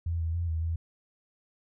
sine tone with pitch steps, 84 / 81.8 / 85.5 / 80.7 / 82.6 Hz, E2 / E2 / F2 / E2 / E2, +33 / -13 / -36 / -36 / +4 cents, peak -27 dBFS, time 0.06-0.76 s, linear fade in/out 5 ms, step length 140 ms, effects none

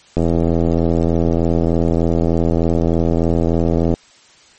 click train, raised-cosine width 2 ms, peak -3 dBFS, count 315, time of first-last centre 0.17-3.94 s, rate 83.3 Hz, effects white hiss -48 dBFS RMS until 4.58 s + MP3 32 kbps

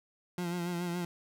30% pulse tone with vibrato, 174.61 Hz, F3, in tune, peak -30 dBFS, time 0.38-1.05 s, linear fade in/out 2 ms, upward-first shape sine, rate 7.1 Hz, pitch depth 42 cents each way, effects none

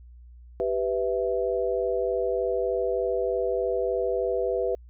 sine chord, E minor, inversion first, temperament equal with one note detuned, 392 / 495.3 / 659.3 Hz, G4 / B4 / E5, 0 / +5 / 0 cents, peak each -28 / -26 / -30 dBFS, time 0.6-4.75 s, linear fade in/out 0 ms, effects added 60 Hz sine -45 dBFS peak until 4.89 s

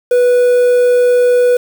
triangle tone with quantisation, 491.6 Hz, B4, 8 cents flat, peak -5 dBFS, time 0.11-1.57 s, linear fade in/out 5 ms, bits 5, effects none

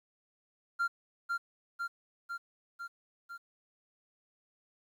triangle tone with echo, 1387 Hz, F6, 12 cents flat, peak -25 dBFS, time 0.79-0.88 s, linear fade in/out 20 ms, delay 500 ms, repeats 5, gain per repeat -3 dB, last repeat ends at 3.38 s, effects tanh soft clip ceiling -22 dBFS + 11-bit

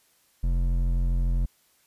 sine tone with hard clipping, 43.65 Hz, F1, in tune, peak -23 dBFS, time 0.43-1.46 s, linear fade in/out 10 ms, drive 9 dB, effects white hiss -64 dBFS RMS until 1.86 s + resampled to 32000 Hz

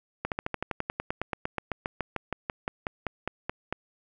slowing click train, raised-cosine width 0.5 ms, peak -14 dBFS, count 27, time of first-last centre 0.25-3.726 s, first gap 68 ms, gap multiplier 1.05, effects none

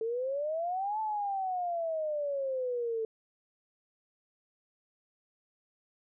sine exponential two-way sweep, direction up then down, 440.1 to 880 to 440.1 Hz, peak -30 dBFS, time 0.01-3.05 s, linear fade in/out 2 ms, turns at 1 s, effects none

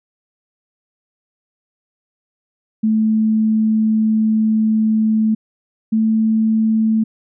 sine tone pair in turn, 218.5 / 220.5 Hz, A3 / A3, -12 / +4 cents, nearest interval unison, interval 16 cents, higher second, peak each -12 dBFS, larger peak neither, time 2.83-5.35 / 5.92-7.04 s, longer first, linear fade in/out 10 ms, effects none

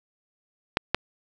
clicks, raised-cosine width 0.3 ms, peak -4 dBFS, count 2, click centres 0.771 / 0.946 s, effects none

